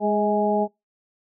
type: harmonic tone with a mistuned harmonic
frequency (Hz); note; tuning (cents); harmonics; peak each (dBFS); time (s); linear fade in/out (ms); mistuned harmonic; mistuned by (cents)
207.7; G#3; 0; 1 / 2 / 3 / 4; -24 / -24 / -24 / -24; 0-0.68; 50; 3; +36
effects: noise-tail reverb RT60 0.2 s tail -24 dB re dry